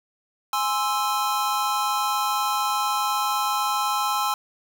square chord, Ab augmented, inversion none, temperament equal, 830.6 / 1046.5 / 1318.5 Hz, Ab5 / C6 / E6, 0 / 0 / 0 cents, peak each -27 dBFS, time 0.53-4.34 s, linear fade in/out 2 ms, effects none

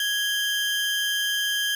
40% pulse tone pair together, 1661.2 / 3139 Hz, G#6 / G7, 0 / +2 cents, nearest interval major seventh, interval 1102 cents, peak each -25 dBFS, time 0-1.75 s, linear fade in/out 2 ms, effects none

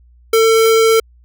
square tone, 448.5 Hz, A4, 33 cents sharp, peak -9 dBFS, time 0.33-1 s, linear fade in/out 5 ms, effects added 60 Hz sine -44 dBFS peak until 1.24 s

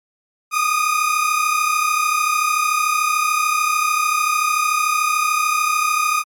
30% pulse tone pair together, 1216.5 / 1250 Hz, D#6 / D#6, -39 / +8 cents, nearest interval unison, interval 47 cents, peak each -16 dBFS, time 0.51-6.24 s, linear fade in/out 50 ms, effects MP3 64 kbps

